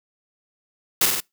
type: noise with echo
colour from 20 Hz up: white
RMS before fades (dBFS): -17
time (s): 1.01-1.06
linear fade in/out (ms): 5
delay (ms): 48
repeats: 3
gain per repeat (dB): -3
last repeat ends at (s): 1.204
effects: noise-tail reverb RT60 0.2 s tail -25 dB re dry